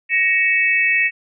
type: tone cluster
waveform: sine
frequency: 1881 / 2237 / 2618 Hz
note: A#6 / C#7 / E7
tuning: +15 / +15 / -13 cents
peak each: -18 dBFS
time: 0.09-1.11 s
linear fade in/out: 50 ms
effects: none